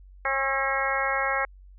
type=harmonic tone with a mistuned harmonic; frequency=271.1 Hz; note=C#4; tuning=38 cents flat; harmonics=2 / 3 / 4 / 5 / 6 / 7 / 8; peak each=-31 / -31 / -31 / -31 / -31 / -31 / -31 dBFS; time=0.25-1.45 s; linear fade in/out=2 ms; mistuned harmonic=5; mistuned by=-28 cents; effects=added 47 Hz sine -46 dBFS peak until 1.78 s